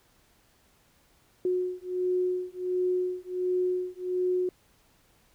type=beating tone pair; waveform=sine; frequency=363.5 / 364.9 Hz; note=F#4 / F#4; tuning=-31 / -24 cents; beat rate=1.4 Hz; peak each=-29 dBFS; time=1.45-4.49 s; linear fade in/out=2 ms; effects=pink hiss -64 dBFS RMS until 5.34 s